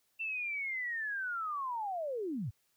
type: linear sweep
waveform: sine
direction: down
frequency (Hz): 2700 to 86.4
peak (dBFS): -34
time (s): 0.19-2.51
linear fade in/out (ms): 20
effects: white hiss -75 dBFS RMS until 2.76 s